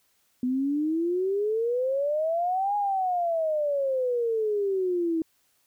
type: exponential two-way sweep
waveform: sine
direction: up then down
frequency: 246.9 to 830.6 to 319.4 Hz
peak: -23 dBFS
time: 0.43-5.22 s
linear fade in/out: 2 ms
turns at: 2.76 s
effects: white hiss -68 dBFS RMS until 5.66 s